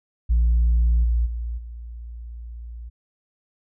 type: tone with level steps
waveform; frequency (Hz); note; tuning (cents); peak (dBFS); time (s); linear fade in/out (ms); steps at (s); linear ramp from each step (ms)
sine; 58.2; A#1; -2; -13 / -16 / -25 / -33; 0.29-2.9; 20; 1.03 / 1.25 / 1.57; 20
effects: tanh soft clip ceiling -13 dBFS